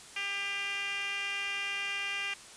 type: tone with band-pass filter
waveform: 10% pulse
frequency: 399 Hz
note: G4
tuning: 31 cents sharp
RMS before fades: -35 dBFS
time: 0.16-2.34 s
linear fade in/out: 5 ms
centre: 2700 Hz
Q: 3.3
effects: white hiss -50 dBFS RMS until 2.56 s + resampled to 22050 Hz